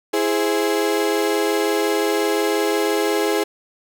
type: chord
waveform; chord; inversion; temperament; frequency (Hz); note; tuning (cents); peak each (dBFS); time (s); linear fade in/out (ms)
35% pulse; E augmented; none; equal; 329.6 / 415.3 / 523.3; E4 / G#4 / B#4; 0 / 0 / 0; -21 / -18 / -24; 0.13-3.44; 10
effects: none